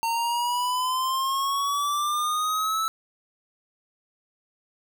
square exponential sweep, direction up, 912 to 1318.5 Hz, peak -24 dBFS, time 0.03-2.88 s, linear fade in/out 0 ms, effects none

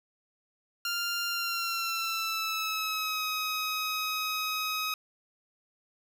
15% pulse tone with pitch glide, 1395 to 1264.5 Hz, F6 to D#6, -2 to +28 cents, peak -23 dBFS, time 0.85-4.94 s, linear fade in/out 2 ms, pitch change -170 cents, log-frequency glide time 1.27-3.24 s, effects none

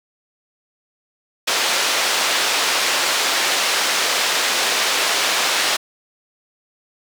white band-pass noise, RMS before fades -19 dBFS, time 1.47-5.77 s, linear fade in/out 10 ms, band 430 to 4900 Hz, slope 12 dB/octave, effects none

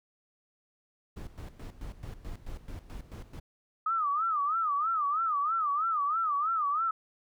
brown noise with tremolo, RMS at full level -40 dBFS, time 1.16-3.4 s, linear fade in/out 10 ms, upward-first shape square, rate 4.6 Hz, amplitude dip 75%
sine tone with vibrato, 1237 Hz, D#6, 10 cents flat, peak -26 dBFS, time 3.86-6.91 s, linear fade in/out 5 ms, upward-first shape sine, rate 3.1 Hz, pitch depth 160 cents each way
effects none

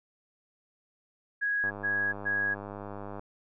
sine tone bursts, 1658 Hz, G#6, 3 cents flat, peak -26 dBFS, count 3, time 1.41-2.55 s, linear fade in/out 20 ms, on 300 ms, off 120 ms
click train, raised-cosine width 1 ms, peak -26 dBFS, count 158, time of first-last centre 1.64-3.194 s, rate 101 Hz
effects none

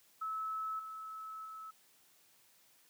sine tone with level steps, 1300 Hz, E6, 24 cents flat, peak -36 / -43 / -45 dBFS, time 0.21-1.71 s, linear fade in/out 10 ms, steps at 0.79 / 1.45 s, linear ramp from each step 5 ms, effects white hiss -67 dBFS RMS until 2.89 s + high-pass 100 Hz 12 dB/octave

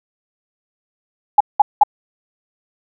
sine tone bursts, 832 Hz, G#5, 3 cents sharp, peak -4 dBFS, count 3, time 1.38-1.835 s, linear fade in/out 5 ms, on 25 ms, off 190 ms, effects none

